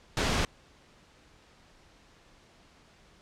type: noise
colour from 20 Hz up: pink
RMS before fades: -27 dBFS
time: 0.17-0.45 s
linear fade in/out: 2 ms
effects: pink hiss -59 dBFS RMS until 3.21 s + low-pass 6000 Hz 12 dB/octave